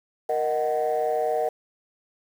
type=chord; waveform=sine; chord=D# minor; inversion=second; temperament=just; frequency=466.7 / 622.3 / 746.7 Hz; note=A#4 / D#5 / F#5; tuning=+2 / 0 / +16 cents; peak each=-25 dBFS; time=0.29-1.49 s; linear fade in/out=5 ms; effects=tanh soft clip ceiling -16 dBFS + 8-bit